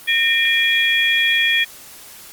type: tone cluster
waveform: sine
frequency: 1834 / 2399 / 3326 Hz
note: A#6 / D7 / G#7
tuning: -29 / +36 / +2 cents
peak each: -18 dBFS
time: 0.07-1.65 s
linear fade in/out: 20 ms
effects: white hiss -40 dBFS RMS until 2.32 s + Opus 32 kbps